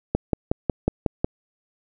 click train, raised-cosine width 2 ms, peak -6 dBFS, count 7, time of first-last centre 0.15-1.245 s, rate 5.48 Hz, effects none

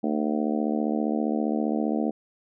harmonic tone, 75.1 Hz, D2, 39 cents sharp, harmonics 3 / 4 / 5 / 6 / 7 / 8 / 9 / 10, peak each -26 / -28 / -35 / -34 / -35 / -39 / -35 / -37 dBFS, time 0.03-2.11 s, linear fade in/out 10 ms, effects none

